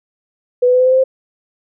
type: tone with pitch steps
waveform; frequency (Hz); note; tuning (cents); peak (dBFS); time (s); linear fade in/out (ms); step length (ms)
sine; 493.9 / 499.1 / 504.3 / 509.5 / 514.9 / 520.3 / 525.7; B4 / B4 / B4 / C5 / C5 / C5 / C5; 0 / +18 / +36 / -46 / -28 / -10 / +8; -8; 0.62-1.04; 10; 60
effects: none